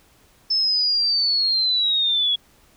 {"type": "linear sweep", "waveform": "sine", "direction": "down", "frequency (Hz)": [5274, 3336], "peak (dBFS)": -17, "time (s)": [0.5, 2.36], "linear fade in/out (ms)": 10, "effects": ["pink hiss -56 dBFS RMS until 2.76 s"]}